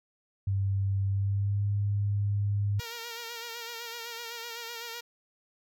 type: tone with pitch glide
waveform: sine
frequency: 98 to 101.69 Hz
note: G2 to G#2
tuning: 0 to -36 cents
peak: -25 dBFS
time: 0.47-2.8 s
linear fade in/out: 5 ms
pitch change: +64 cents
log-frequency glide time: 1.08-1.65 s
type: tone with vibrato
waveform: 5% pulse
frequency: 466.2 Hz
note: A#4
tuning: in tune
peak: -26 dBFS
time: 2.79-5.01 s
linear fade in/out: 10 ms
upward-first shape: sine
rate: 7.9 Hz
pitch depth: 44 cents each way
effects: none